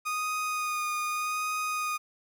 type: tone with vibrato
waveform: 30% pulse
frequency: 1236 Hz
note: D#6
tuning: 12 cents flat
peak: -26 dBFS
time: 0.05-1.98 s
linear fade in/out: 20 ms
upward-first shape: sine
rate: 0.83 Hz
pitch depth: 16 cents each way
effects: 11-bit